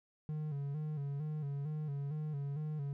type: tone with vibrato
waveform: triangle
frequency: 146.83 Hz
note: D3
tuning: in tune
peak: -34 dBFS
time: 0.29-2.93 s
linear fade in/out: 0 ms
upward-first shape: square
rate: 2.2 Hz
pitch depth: 72 cents each way
effects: none